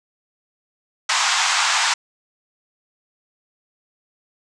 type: band-pass noise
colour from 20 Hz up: pink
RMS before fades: -19 dBFS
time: 1.09-1.94 s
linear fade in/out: 5 ms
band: 800 to 7900 Hz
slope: 48 dB/octave
effects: none